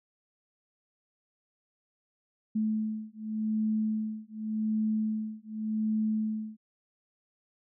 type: beating tone pair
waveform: sine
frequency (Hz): 216.5 / 217.37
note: A3 / A3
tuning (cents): -28 / -21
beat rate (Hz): 0.87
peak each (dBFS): -31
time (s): 2.55-6.57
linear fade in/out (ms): 10
effects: none